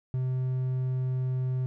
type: tone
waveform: triangle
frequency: 128.6 Hz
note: C3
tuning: 30 cents flat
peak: -24 dBFS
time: 0.14-1.66 s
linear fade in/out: 0 ms
effects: none